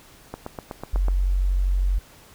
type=click train; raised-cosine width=1 ms; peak=-17 dBFS; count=7; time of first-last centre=0.34-1.083 s; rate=8.07 Hz
type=tone; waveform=sine; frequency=46.25 Hz; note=F#1; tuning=in tune; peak=-18 dBFS; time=0.93-1.99 s; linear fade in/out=10 ms
effects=pink hiss -50 dBFS RMS until 2.34 s